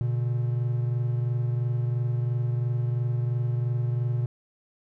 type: tone pair together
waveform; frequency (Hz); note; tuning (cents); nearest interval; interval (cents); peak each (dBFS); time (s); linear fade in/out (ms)
triangle; 120 / 142.94; B2 / D3; -49 / -47; minor third; 302; -22 / -30; 0.01-4.26; 0
effects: none